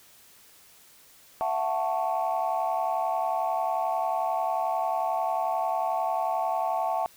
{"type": "chord", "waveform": "sine", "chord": "F# minor seventh", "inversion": "third", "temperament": "equal with one note detuned", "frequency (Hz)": [668.8, 740, 880, 1108.7], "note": ["E5", "F#5", "A5", "C#6"], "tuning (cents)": [25, 0, 0, 0], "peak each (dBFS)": [-29, -28, -29, -34], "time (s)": [1.41, 7.06], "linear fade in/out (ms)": 0, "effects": ["tanh soft clip ceiling -17 dBFS", "white hiss -55 dBFS RMS until 7.16 s"]}